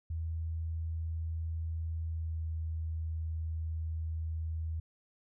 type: tone with pitch glide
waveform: sine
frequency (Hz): 81.3 to 80.41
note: E2 to E2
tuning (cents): -23 to -42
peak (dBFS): -33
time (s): 0.1-4.8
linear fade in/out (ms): 5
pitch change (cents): -19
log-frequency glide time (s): 2.07-2.45
effects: none